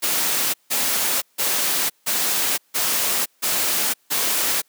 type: noise bursts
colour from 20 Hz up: white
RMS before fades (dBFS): -21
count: 7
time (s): 0.02-4.62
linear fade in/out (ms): 20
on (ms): 520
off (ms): 160
effects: white hiss -62 dBFS RMS until 4.68 s + high-pass 200 Hz 12 dB/octave